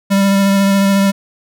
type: tone with vibrato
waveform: square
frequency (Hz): 197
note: G3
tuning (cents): +9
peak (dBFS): -10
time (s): 0.1-1.12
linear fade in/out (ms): 20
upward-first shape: triangle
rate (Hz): 14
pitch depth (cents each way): 17
effects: none